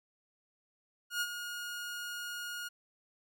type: tone with ADSR envelope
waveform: sawtooth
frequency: 1433 Hz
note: F6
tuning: 44 cents sharp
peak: -26 dBFS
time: 1.1-2.69 s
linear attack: 110 ms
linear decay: 51 ms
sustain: -9 dB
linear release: 16 ms
effects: none